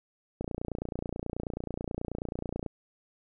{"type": "click train", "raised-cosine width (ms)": 2, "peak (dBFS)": -20, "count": 67, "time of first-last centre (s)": [0.41, 2.663], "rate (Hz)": 29.3, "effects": []}